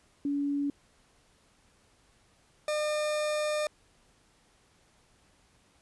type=tone pair in turn; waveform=sine / 40% pulse; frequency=284.6 / 604.2 Hz; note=C#4 / D5; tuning=+46 / +49 cents; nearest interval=octave + minor second; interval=1303 cents; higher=second; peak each=-27 dBFS; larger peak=neither; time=0.25-0.7 / 2.68-3.67 s; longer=second; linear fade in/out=2 ms; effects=pink hiss -65 dBFS RMS until 5.81 s + resampled to 24000 Hz